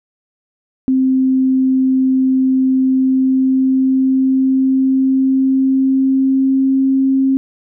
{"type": "tone with pitch glide", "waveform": "sine", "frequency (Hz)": [261.6, 267.4], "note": ["C4", "C4"], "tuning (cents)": [0, 38], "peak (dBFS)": -10, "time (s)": [0.88, 7.37], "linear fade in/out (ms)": 0, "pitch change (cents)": 38, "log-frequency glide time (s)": [2.83, 6.83], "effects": []}